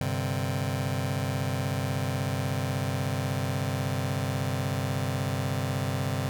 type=chord; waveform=sawtooth; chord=G suspended fourth; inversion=none; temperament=just; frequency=98 / 130.67 / 147 Hz; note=G2 / C3 / D3; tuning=0 / -2 / +2 cents; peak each=-27 / -26 / -29 dBFS; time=0.01-6.29 s; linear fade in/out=0 ms; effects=none